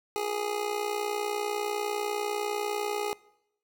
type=tone with amplitude modulation; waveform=25% pulse; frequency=415.3 Hz; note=G#4; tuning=in tune; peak=-22 dBFS; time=0.16-3.13 s; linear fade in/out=0 ms; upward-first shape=sine; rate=60 Hz; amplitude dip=70%; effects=noise-tail reverb RT60 0.8 s tail -22 dB re dry